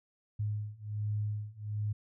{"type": "beating tone pair", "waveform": "sine", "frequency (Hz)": [104.5, 105.8], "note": ["G#2", "G#2"], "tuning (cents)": [11, 33], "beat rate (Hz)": 1.3, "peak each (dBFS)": [-36, -35], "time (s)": [0.39, 1.93], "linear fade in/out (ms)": 10, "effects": []}